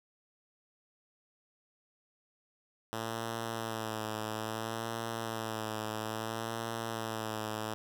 5% pulse tone with vibrato, 111.5 Hz, A2, 23 cents sharp, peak -24 dBFS, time 2.93-7.74 s, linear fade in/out 0 ms, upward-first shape sine, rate 0.6 Hz, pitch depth 45 cents each way, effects none

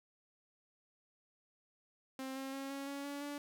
sawtooth tone with pitch steps, 264.5 / 268.3 / 272.3 / 276.2 / 280.2 / 284.3 / 288.4 Hz, C4 / C4 / C#4 / C#4 / C#4 / C#4 / D4, +19 / +44 / -31 / -6 / +19 / +44 / -31 cents, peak -37 dBFS, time 2.19-3.38 s, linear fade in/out 2 ms, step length 170 ms, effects none

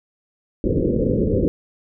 white low-pass noise, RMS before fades -19 dBFS, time 0.64-1.48 s, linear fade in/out 0 ms, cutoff 530 Hz, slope 96 dB/octave, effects none

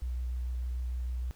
sine tone with vibrato, 61.74 Hz, B1, in tune, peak -31 dBFS, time 0.02-1.31 s, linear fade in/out 0 ms, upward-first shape triangle, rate 6.7 Hz, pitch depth 17 cents each way, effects pink hiss -61 dBFS RMS until 1.35 s

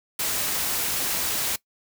white noise, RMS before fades -26 dBFS, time 0.19-1.56 s, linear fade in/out 5 ms, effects noise-tail reverb RT60 0.1 s tail -20 dB re dry

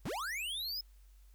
square linear sweep, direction up, 73.42 to 5210 Hz, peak -37 dBFS, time 0.05-0.81 s, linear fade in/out 5 ms, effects added 48 Hz sine -56 dBFS peak until 1.34 s + white hiss -72 dBFS RMS until 1.34 s

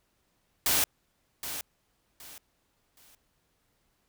white noise with echo, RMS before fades -25 dBFS, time 0.66-0.84 s, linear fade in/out 2 ms, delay 770 ms, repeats 3, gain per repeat -11 dB, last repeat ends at 3.15 s, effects pink hiss -73 dBFS RMS until 4.08 s

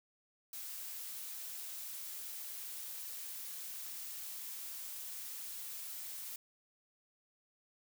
blue noise, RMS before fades -45 dBFS, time 0.53-6.36 s, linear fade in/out 2 ms, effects none

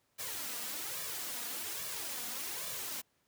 white noise with flanger, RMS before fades -40 dBFS, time 0.18-3.02 s, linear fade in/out 20 ms, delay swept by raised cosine 1.7 to 4.2 ms, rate 1.2 Hz, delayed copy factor +0.65, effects pink hiss -75 dBFS RMS until 3.27 s + high-pass 100 Hz 12 dB/octave

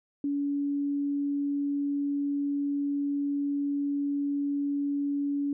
sine tone, 284.3 Hz, C#4, 44 cents sharp, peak -26 dBFS, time 0.24-5.53 s, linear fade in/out 2 ms, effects none

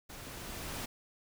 pink noise with level ramp, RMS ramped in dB -48 to -39 dBFS, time 0.09-0.86 s, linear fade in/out 10 ms, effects none

